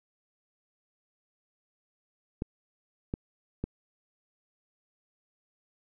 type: clicks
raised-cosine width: 3 ms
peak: -18 dBFS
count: 3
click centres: 2.421 / 3.139 / 3.64 s
effects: none